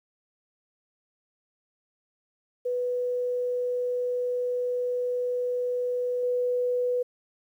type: tone with level steps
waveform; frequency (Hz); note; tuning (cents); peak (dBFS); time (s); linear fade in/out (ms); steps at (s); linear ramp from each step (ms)
sine; 493.9; B4; 0; -25 / -23; 2.65-7.03; 10; 6.23; 2
effects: 10-bit